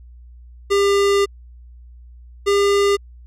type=tone pair in turn; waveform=square; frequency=400.2 / 402.3 Hz; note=G4 / G4; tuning=+36 / +45 cents; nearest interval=unison; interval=9 cents; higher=second; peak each=-14 dBFS; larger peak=neither; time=0.7-1.26 / 2.46-2.97 s; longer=first; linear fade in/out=20 ms; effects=added 60 Hz sine -39 dBFS peak until 3.26 s + low-pass 8000 Hz 12 dB/octave